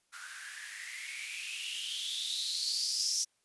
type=noise with band-pass filter sweep; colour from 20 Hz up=violet; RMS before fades=-37 dBFS; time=0.12-3.25 s; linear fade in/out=20 ms; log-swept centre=1400 to 5700 Hz; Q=8.4; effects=white hiss -75 dBFS RMS until 3.44 s + resampled to 24000 Hz